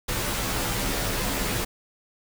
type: noise with comb filter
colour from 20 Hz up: pink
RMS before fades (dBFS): -27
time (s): 0.08-1.65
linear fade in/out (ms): 10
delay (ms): 13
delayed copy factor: -1
effects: none